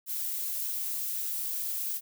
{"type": "noise", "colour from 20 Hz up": "violet", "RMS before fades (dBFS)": -33, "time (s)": [0.06, 2.01], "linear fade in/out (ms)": 50, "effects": []}